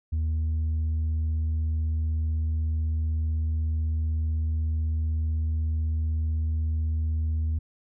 sine tone with tanh clipping, 79 Hz, D#2, 27 cents sharp, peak -24 dBFS, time 0.12-7.59 s, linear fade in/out 10 ms, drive 2 dB, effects none

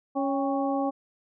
harmonic tone with a mistuned harmonic, 277.2 Hz, C#4, in tune, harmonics 1 / 2 / 3 / 4, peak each -27 / -30 / -30 / -36 dBFS, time 0.15-0.91 s, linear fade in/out 20 ms, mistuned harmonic 3, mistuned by -64 cents, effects none

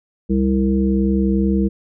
harmonic tone with a mistuned harmonic, 65.8 Hz, C2, 10 cents sharp, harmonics 1 / 3 / 5 / 7, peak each -21 / -16 / -21 / -26 dBFS, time 0.29-1.69 s, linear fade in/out 20 ms, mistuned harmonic 1, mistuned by +25 cents, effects none

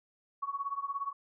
sine tone with tremolo, 1117 Hz, C#6, 13 cents sharp, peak -29 dBFS, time 0.42-1.13 s, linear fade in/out 10 ms, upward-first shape triangle, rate 17 Hz, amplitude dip 95%, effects none

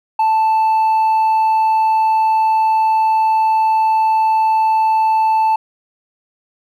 triangle tone with hard clipping, 880 Hz, A5, in tune, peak -10 dBFS, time 0.19-5.56 s, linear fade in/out 5 ms, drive 1 dB, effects none

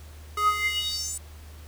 square tone with high-pass filter sweep, 416.9 Hz, G#4, 7 cents sharp, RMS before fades -27 dBFS, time 0.37-1.18 s, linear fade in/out 5 ms, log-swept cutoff 940 to 8700 Hz, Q 7.8, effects added 76 Hz sine -42 dBFS peak until 1.67 s + pink hiss -52 dBFS RMS until 1.67 s

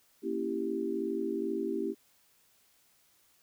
sine chord, A# diminished seventh, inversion none, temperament equal, 233.1 / 277.2 / 329.6 / 392 Hz, A#3 / C#4 / E4 / G4, 0 / 0 / 0 / 0 cents, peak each -38 / -38 / -35 / -34 dBFS, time 0.22-1.95 s, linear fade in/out 50 ms, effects white hiss -67 dBFS RMS until 3.42 s

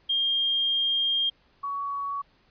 sine tone pair in turn, 3213 / 1124.2 Hz, G7 / C#6, +42 / +24 cents, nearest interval octave + tritone, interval 1818 cents, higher first, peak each -22 / -28 dBFS, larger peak first, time 0.09-1.3 / 1.63-2.22 s, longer first, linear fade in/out 10 ms, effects pink hiss -63 dBFS RMS until 2.5 s + resampled to 11025 Hz

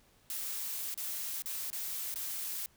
blue noise with dropouts, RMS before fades -38 dBFS, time 0.3-2.66 s, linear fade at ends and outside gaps 1 ms, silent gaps 0.942-0.976 / 1.421-1.458 / 1.702-1.729 / 2.142-2.158 s, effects pink hiss -66 dBFS RMS until 2.76 s

